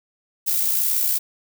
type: noise with amplitude modulation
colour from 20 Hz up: violet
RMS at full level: -19 dBFS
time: 0.46-1.19 s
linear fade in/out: 20 ms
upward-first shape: sine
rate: 62 Hz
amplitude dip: 40%
effects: none